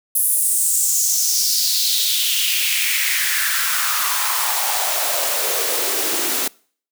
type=noise with high-pass filter sweep; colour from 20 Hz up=white; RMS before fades=-19 dBFS; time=0.15-6.48 s; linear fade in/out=5 ms; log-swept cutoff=11000 to 280 Hz; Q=3.4; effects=noise-tail reverb RT60 0.5 s tail -25 dB re dry